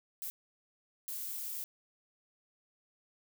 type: noise bursts at uneven times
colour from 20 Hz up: violet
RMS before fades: -40 dBFS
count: 2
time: 0.22-0.3 / 1.08-1.64 s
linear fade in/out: 0 ms
effects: none